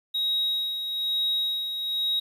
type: tone with tremolo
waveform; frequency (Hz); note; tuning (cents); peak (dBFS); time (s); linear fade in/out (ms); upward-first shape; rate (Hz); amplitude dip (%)
triangle; 3800; A#7; +33; -20; 0.14-2.2; 10; sine; 1.1; 55
effects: tanh soft clip ceiling -17 dBFS + 9-bit